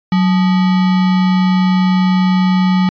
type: tone with sample-and-hold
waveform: sine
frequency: 185 Hz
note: F#3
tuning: in tune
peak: -9 dBFS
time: 0.12-2.89 s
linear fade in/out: 2 ms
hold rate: 1050 Hz
effects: resampled to 11025 Hz